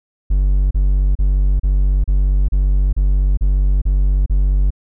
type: tone bursts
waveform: triangle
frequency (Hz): 47.93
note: G1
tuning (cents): -38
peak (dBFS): -9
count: 10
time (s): 0.3-4.706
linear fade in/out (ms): 10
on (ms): 410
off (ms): 34
effects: none